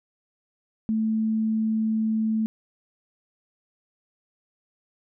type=tone; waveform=sine; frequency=219.9 Hz; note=A3; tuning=1 cent flat; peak=-21 dBFS; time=0.89-2.46 s; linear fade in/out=0 ms; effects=none